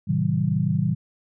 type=chord; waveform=sine; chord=A diminished seventh; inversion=none; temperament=just; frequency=110 / 132 / 158.4 / 190.08 Hz; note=A2 / C3 / Eb3 / Gb3; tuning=0 / +16 / +31 / +47 cents; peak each=-27 / -26 / -23 / -25 dBFS; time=0.07-0.95 s; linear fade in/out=20 ms; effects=none